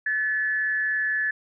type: tone with frequency modulation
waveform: sine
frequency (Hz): 1728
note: A6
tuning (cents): -32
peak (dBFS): -22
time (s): 0.06-1.31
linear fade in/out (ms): 5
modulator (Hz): 181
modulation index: 0.41
effects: none